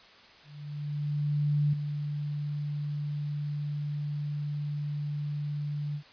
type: tone with ADSR envelope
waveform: sine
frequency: 146.83 Hz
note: D3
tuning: in tune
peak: -22 dBFS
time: 0.43-6.03 s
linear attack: 1300 ms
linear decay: 6 ms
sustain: -8 dB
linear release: 81 ms
effects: white hiss -54 dBFS RMS until 6.12 s + resampled to 11025 Hz